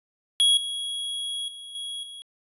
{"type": "tone with level steps", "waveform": "square", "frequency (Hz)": 3322, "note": "G#7", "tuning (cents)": 0, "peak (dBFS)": [-17, -29, -39, -32, -39], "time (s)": [0.4, 2.22], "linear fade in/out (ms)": 0, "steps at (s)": [0.57, 1.48, 1.75, 2.03], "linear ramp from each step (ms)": 2, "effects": ["resampled to 24000 Hz"]}